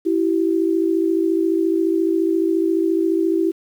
sine tone pair together, 329.2 / 383.6 Hz, E4 / G4, -2 / -37 cents, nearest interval minor third, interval 265 cents, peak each -17 / -20 dBFS, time 0.05-3.52 s, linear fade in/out 20 ms, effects 8-bit

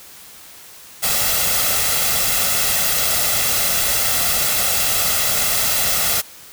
white noise with comb filter, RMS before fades -18 dBFS, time 1.02-6.22 s, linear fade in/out 20 ms, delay 1.5 ms, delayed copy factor +0.6, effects white hiss -41 dBFS RMS until 6.52 s

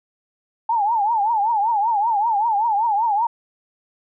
sine tone with vibrato, 870 Hz, A5, 20 cents flat, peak -16 dBFS, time 0.69-3.27 s, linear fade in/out 5 ms, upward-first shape triangle, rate 5.2 Hz, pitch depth 180 cents each way, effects none

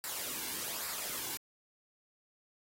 white noise with flanger, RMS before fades -39 dBFS, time 0.04-1.37 s, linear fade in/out 0 ms, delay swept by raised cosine 0.31 to 1.61 ms, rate 1.2 Hz, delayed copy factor -0.55, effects AAC 48 kbps

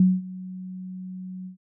sine tone with ADSR envelope, 185 Hz, F#3, in tune, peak -12 dBFS, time 0-1.57 s, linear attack 3 ms, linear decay 210 ms, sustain -21 dB, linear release 110 ms, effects none

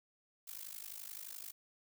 blue noise with amplitude modulation, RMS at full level -44 dBFS, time 0.47-1.52 s, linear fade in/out 10 ms, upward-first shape sine, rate 51.6 Hz, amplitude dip 90%, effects none

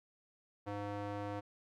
square tone with band-pass filter, 102.3 Hz, G#2, 26 cents flat, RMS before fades -41 dBFS, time 0.66-1.41 s, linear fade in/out 20 ms, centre 660 Hz, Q 0.84, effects none

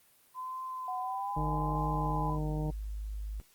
sine tone with vibrato, 1018 Hz, C6, 48 cents flat, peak -36 dBFS, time 0.34-2.39 s, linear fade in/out 50 ms, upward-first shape triangle, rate 0.87 Hz, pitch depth 32 cents each way
sine tone with pitch glide, 742 to 832.9 Hz, F#5 to G#5, +5 to +5 cents, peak -35 dBFS, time 0.88-2.3 s, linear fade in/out 2 ms, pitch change +200 cents, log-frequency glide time 1-1.42 s
harmonic tone, 153 Hz, D#3, 29 cents flat, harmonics 1 / 2 / 3 / 4 / 5 / 6, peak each -33 / -39 / -43 / -45 / -47 / -49 dBFS, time 1.36-2.71 s, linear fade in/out 10 ms
sine tone, 51.91 Hz, G#1, in tune, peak -35 dBFS, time 1.37-3.4 s, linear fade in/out 0 ms
effects white hiss -64 dBFS RMS until 3.54 s + Opus 32 kbps

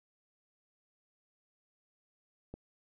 click, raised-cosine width 2 ms, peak -30 dBFS, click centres 2.54 s, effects none

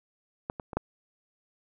clicks, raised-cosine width 1 ms, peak -17 / -22 / -24 / -12 dBFS, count 4, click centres 0.499 / 0.598 / 0.732 / 0.77 s, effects none

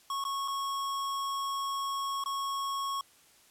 square tone with dropouts, 1100 Hz, C#6, 14 cents flat, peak -32 dBFS, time 0.1-3.01 s, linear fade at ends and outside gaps 2 ms, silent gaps 0.24-0.25 / 0.478-0.481 / 2.239-2.259 s, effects white hiss -61 dBFS RMS until 3.5 s + low-pass 12000 Hz 12 dB/octave

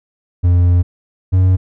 triangle tone pair in turn, 88.1 / 92.69 Hz, F2 / F#2, +16 / +4 cents, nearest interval minor second, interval 88 cents, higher second, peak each -6 dBFS, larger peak neither, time 0.43-0.83 / 1.32-1.57 s, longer first, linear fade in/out 20 ms, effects none

